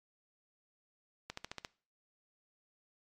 accelerating click train, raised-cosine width 0.2 ms, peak -23 dBFS, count 6, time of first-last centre 1.3-1.648 s, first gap 74 ms, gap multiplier 0.97, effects noise-tail reverb RT60 0.4 s tail -21 dB re dry + MP3 64 kbps

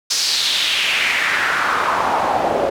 pink noise with band-pass filter sweep, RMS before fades -18 dBFS, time 0.1-2.7 s, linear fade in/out 10 ms, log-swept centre 5400 to 540 Hz, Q 2.9, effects none

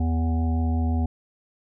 harmonic tone with a mistuned harmonic, 81.4 Hz, E2, 21 cents flat, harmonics 1 / 3 / 5 / 7 / 9 / 10, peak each -21 / -27 / -42 / -45 / -36 / -44 dBFS, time 0-1.06 s, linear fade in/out 5 ms, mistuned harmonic 1, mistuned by -41 cents, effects none

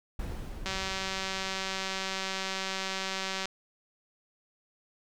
brown noise with exponential decay, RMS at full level -34 dBFS, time 0.19-2.86 s, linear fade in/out 5 ms, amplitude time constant 580 ms
click train, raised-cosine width 0.2 ms, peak -16 dBFS, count 535, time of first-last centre 0.66-3.456 s, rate 191 Hz
effects none

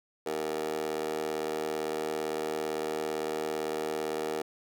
15% pulse tone with high-pass filter, 77.78 Hz, D#2, in tune, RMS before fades -33 dBFS, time 0.26-4.42 s, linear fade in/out 5 ms, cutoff 460 Hz, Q 8.1, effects none

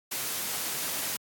white noise, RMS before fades -32 dBFS, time 0.11-1.17 s, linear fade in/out 10 ms, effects high-pass 100 Hz 12 dB/octave + AAC 64 kbps

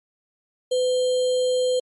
sine tone with sample-and-hold, 505 Hz, B4, 39 cents sharp, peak -18 dBFS, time 0.71-1.8 s, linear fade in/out 10 ms, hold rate 3675 Hz, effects MP3 48 kbps

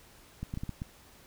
clicks, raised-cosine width 5 ms, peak -23 dBFS, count 6, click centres 0.43 / 0.539 / 0.574 / 0.635 / 0.693 / 0.819 s, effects pink hiss -57 dBFS RMS until 1.26 s

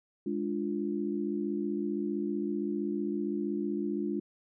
sine chord, D diminished, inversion second, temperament equal, 207.7 / 293.7 / 349.2 Hz, Ab3 / D4 / F4, 0 / 0 / 0 cents, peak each -34 dBFS, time 0.26-4.2 s, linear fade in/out 5 ms, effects none

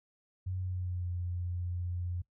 sine tone with pitch glide, 92.5 to 88.48 Hz, F#2 to F2, 0 to +23 cents, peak -33 dBFS, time 0.46-2.22 s, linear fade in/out 10 ms, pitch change -77 cents, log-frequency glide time 0.59-1.09 s, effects noise-tail reverb RT60 0.1 s tail -19 dB re dry

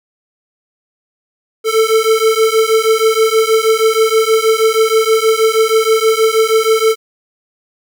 square beating tone pair, 440 / 446.3 Hz, A4 / A4, 0 / +25 cents, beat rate 6.3 Hz, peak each -13 dBFS, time 1.64-6.96 s, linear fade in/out 50 ms, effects none

